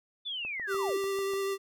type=linear sweep; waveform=sine; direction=down; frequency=3555 to 264 Hz; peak=-33 dBFS; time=0.25-0.98 s; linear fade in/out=20 ms
type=click train; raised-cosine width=1 ms; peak=-33 dBFS; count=7; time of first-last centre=0.45-1.336 s; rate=6.77 Hz
type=tone with vibrato; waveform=square; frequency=392 Hz; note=G4; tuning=in tune; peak=-30 dBFS; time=0.67-1.58 s; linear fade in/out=50 ms; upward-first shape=triangle; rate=10 Hz; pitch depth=15 cents each way
effects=none